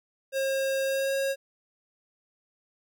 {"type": "tone with pitch glide", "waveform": "square", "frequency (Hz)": [538, 544.6], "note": ["C5", "C#5"], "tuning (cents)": [48, -31], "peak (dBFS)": -26, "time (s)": [0.32, 1.36], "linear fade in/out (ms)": 50, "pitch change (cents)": 21, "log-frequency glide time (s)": [0.85, 1.14], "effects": []}